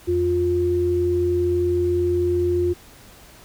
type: tone pair together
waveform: sine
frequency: 87.31 / 352.8 Hz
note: F2 / F4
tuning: 0 / +18 cents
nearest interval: 2 octaves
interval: 2418 cents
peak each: -25 / -18 dBFS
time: 0.07-2.74 s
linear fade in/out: 20 ms
effects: pink hiss -47 dBFS RMS until 3.44 s